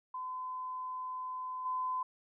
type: tone with level steps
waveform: sine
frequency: 1019 Hz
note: C6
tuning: 46 cents flat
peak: -37 / -32 dBFS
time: 0.14-2.03 s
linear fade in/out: 5 ms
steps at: 1.65 s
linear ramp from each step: 10 ms
effects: none